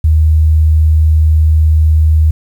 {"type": "tone", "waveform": "sine", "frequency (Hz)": 78.1, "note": "D#2", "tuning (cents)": 7, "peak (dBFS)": -5, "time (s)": [0.04, 2.31], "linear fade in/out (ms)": 5, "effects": ["7-bit"]}